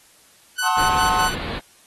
sawtooth tone with tremolo, 1493 Hz, F#6, 15 cents sharp, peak -18 dBFS, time 0.58-1.35 s, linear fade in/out 10 ms, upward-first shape square, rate 4.9 Hz, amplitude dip 60%
triangle chord, F# diminished seventh, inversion none, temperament just, 740 / 888 / 1065.6 / 1278.7 Hz, F#5 / A5 / C6 / Eb6, 0 / +16 / +31 / +47 cents, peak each -23 / -20 / -20 / -24 dBFS, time 0.62-1.3 s, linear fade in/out 50 ms
pink low-pass noise, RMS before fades -29 dBFS, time 0.76-1.6 s, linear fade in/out 20 ms, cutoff 4500 Hz, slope 96 dB/octave
effects white hiss -53 dBFS RMS until 1.86 s + AAC 32 kbps

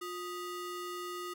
square ring-modulated tone, 801 Hz, G5, 37 cents sharp, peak -36 dBFS, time 0.01-1.34 s, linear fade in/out 10 ms, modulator 445 Hz, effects none

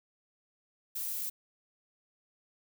violet noise, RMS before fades -36 dBFS, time 0.95-1.3 s, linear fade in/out 10 ms, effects none

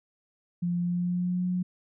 sine tone with pitch glide, 174.61 to 180.87 Hz, F3 to F#3, 0 to -39 cents, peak -25 dBFS, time 0.62-1.63 s, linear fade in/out 10 ms, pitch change +61 cents, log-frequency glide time 0.79-1.46 s, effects none

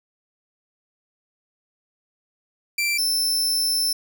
sawtooth tone pair in turn, 2349 / 5316 Hz, D7 / E8, 0 / +14 cents, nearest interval octave + major second, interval 1414 cents, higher second, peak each -17 dBFS, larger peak neither, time 2.78-2.98 / 2.98-3.93 s, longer second, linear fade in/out 5 ms, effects none

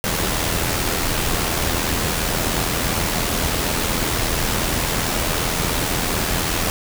pink noise with amplitude modulation, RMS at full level -19 dBFS, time 0.04-6.7 s, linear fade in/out 0 ms, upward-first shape sine, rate 82.8 Hz, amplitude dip 45%, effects none

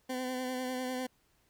20% pulse tone with vibrato, 255 Hz, C4, 44 cents flat, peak -29 dBFS, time 0.09-1.07 s, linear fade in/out 10 ms, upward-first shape sine, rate 10 Hz, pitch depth 24 cents each way, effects pink hiss -71 dBFS RMS until 1.49 s

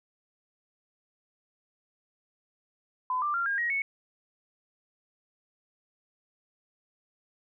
sine tone with pitch steps, 1013 / 1184 / 1383.8 / 1617.4 / 1890.3 / 2209 Hz, B5 / D6 / F6 / G#6 / A#6 / C#7, +44 / +14 / -16 / -46 / +24 / -7 cents, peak -26 dBFS, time 3.1-3.82 s, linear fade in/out 2 ms, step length 120 ms, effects none

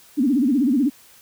sine tone with vibrato, 264.7 Hz, C4, 20 cents sharp, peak -15 dBFS, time 0.17-0.9 s, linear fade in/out 20 ms, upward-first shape sine, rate 16 Hz, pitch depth 220 cents each way, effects white hiss -50 dBFS RMS until 1.21 s

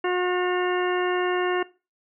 harmonic tone with a mistuned harmonic, 361.1 Hz, F#4, 42 cents flat, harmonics 1 / 2 / 3 / 4 / 5 / 6 / 8, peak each -23 / -30 / -31 / -34 / -33 / -38 / -36 dBFS, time 0.04-1.63 s, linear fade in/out 5 ms, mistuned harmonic 8, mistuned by -58 cents, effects noise-tail reverb RT60 0.3 s tail -19 dB re dry

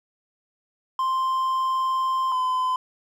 triangle tone pair in turn, 1046.5 / 1020.8 Hz, C6 / C6, 0 / -43 cents, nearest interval unison, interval 43 cents, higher first, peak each -19 dBFS, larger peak neither, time 0.99-2.32 / 2.32-2.76 s, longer first, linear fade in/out 2 ms, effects none

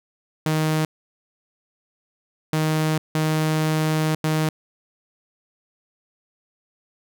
sawtooth tone bursts at uneven times, 156.3 Hz, D#3, 8 cents sharp, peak -15 dBFS, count 4, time 0.46-0.85 / 2.53-2.98 / 3.15-4.15 / 4.24-4.49 s, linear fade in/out 2 ms, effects none

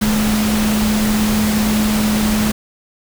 sine tone in noise, 213.7 Hz, G#3, 50 cents sharp, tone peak -14 dBFS, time 0.01-2.52 s, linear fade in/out 10 ms, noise pink, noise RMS -21 dBFS, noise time 0.01-2.52 s, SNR +4 dB, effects none

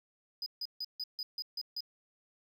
triangle tone bursts, 4978 Hz, D#8, in tune, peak -34 dBFS, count 8, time 0.42-1.806 s, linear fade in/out 2 ms, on 42 ms, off 150 ms, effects none

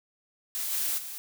blue noise with level steps, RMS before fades -32 / -29 / -39 dBFS, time 0.55-1.18 s, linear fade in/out 0 ms, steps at 0.71 / 0.97 s, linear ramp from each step 20 ms, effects none

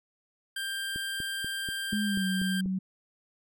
25% pulse tone, 1584 Hz, G6, 18 cents sharp, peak -28 dBFS, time 0.56-2.61 s, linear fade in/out 5 ms
click train, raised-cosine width 3 ms, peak -27 dBFS, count 8, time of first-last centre 0.96-2.659 s, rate 4.12 Hz
sine tone with pitch glide, 208.8 to 188.18 Hz, G#3 to F#3, +10 to +30 cents, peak -27 dBFS, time 1.92-2.79 s, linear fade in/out 10 ms, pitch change -180 cents, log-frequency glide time 2.04-2.25 s
effects none

